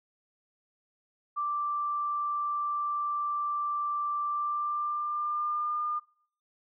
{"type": "tone with pitch glide", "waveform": "sine", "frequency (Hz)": [1174.7, 1207.7], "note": ["D6", "D6"], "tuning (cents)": [0, 48], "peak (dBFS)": -28, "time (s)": [1.36, 6], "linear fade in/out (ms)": 20, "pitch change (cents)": 48, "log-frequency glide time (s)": [4.25, 5.81], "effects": ["noise-tail reverb RT60 0.6 s tail -24 dB re dry"]}